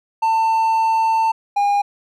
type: tone pair in turn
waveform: triangle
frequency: 895 / 811.7 Hz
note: A5 / G#5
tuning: +29 / -40 cents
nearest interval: major second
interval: 169 cents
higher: first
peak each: -12 dBFS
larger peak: neither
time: 0.22-1.32 / 1.56-1.82 s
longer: first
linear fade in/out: 10 ms
effects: none